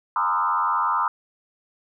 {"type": "tone with frequency modulation", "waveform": "sine", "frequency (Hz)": 1118, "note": "C#6", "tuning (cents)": 14, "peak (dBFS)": -19, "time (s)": [0.16, 1.08], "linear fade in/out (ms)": 2, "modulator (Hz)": 90.4, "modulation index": 2.5, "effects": []}